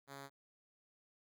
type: tone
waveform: 5% pulse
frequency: 138.59 Hz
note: C#3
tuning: in tune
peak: -37 dBFS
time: 0.07-0.3 s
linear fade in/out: 50 ms
effects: none